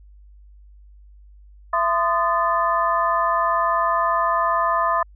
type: tone cluster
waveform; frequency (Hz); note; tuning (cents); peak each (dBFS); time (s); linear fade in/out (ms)
sine; 670 / 1029 / 1232 / 1752; E5 / C6 / D#6 / A6; +28 / -29 / -17 / -8; -24 / -20 / -22 / -29; 1.73-5.03; 5
effects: added 50 Hz sine -44 dBFS peak until 5.15 s